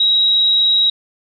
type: tone with amplitude modulation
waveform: sine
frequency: 3831 Hz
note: A#7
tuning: 47 cents sharp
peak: -9 dBFS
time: 0-0.9 s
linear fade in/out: 5 ms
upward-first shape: sine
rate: 191 Hz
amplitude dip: 30%
effects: none